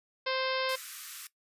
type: harmonic tone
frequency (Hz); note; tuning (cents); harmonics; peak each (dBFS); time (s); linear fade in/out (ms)
523.3; C5; 0; 1 / 2 / 3 / 4 / 5 / 6 / 7 / 8 / 9 / 10; -33 / -36 / -38 / -39 / -40 / -41 / -41 / -42 / -43 / -43; 0.26-0.76; 10
type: high-pass noise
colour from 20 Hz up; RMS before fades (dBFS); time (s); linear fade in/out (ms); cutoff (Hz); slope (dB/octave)
white; -43; 0.69-1.27; 2; 1100; 96
effects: noise-tail reverb RT60 0.1 s tail -17 dB re dry + resampled to 32000 Hz